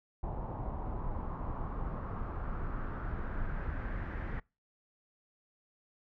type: noise with low-pass filter sweep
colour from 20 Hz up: brown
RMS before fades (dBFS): -37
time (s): 0.23-4.4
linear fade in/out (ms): 5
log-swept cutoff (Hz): 860 to 1800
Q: 3.3
effects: noise-tail reverb RT60 0.3 s tail -26 dB re dry